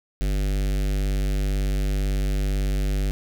square tone with notch filter, 49 Hz, G1, in tune, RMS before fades -23 dBFS, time 0.21-3.11 s, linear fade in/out 0 ms, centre 1000 Hz, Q 0.83, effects none

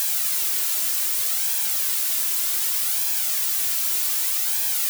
blue noise with flanger, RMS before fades -23 dBFS, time 0-4.89 s, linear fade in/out 0 ms, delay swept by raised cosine 1.2 to 3 ms, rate 0.65 Hz, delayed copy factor +0.55, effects none

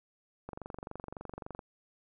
click train, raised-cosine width 1 ms, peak -27 dBFS, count 27, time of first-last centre 0.49-1.592 s, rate 23.6 Hz, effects none

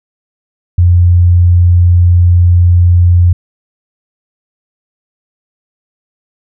sine tone, 88 Hz, F2, 14 cents sharp, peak -3 dBFS, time 0.78-3.33 s, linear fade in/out 5 ms, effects none

